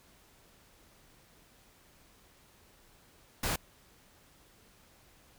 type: noise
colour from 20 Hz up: pink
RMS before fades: -32 dBFS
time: 3.43-3.56 s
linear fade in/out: 5 ms
effects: pink hiss -62 dBFS RMS until 5.38 s